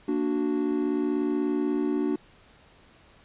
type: chord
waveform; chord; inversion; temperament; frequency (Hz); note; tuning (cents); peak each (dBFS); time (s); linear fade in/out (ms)
triangle; Bb augmented; none; equal; 233.1 / 293.7 / 370; Bb3 / D4 / F#4; 0 / 0 / 0; -29 / -24 / -27; 0.08-2.16; 5
effects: pink hiss -56 dBFS RMS until 3.24 s + resampled to 8000 Hz